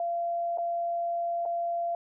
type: tone with dropouts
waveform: sine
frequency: 686 Hz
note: F5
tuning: 31 cents flat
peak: -27 dBFS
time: 0-1.95 s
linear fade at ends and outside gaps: 2 ms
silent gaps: 0.575-0.583 / 1.454-1.459 s
effects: none